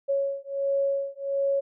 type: beating tone pair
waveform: sine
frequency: 553 / 554.4 Hz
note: C#5 / C#5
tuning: -4 / 0 cents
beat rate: 1.4 Hz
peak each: -27 dBFS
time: 0.08-1.61 s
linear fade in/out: 20 ms
effects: none